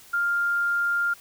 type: tone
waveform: sine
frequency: 1400 Hz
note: F6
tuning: 4 cents sharp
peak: -21 dBFS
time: 0.13-1.14 s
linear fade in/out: 10 ms
effects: white hiss -50 dBFS RMS until 1.2 s